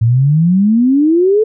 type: exponential sweep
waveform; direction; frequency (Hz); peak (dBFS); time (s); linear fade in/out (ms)
sine; up; 110 to 446.1; -7; 0.01-1.44; 10
effects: none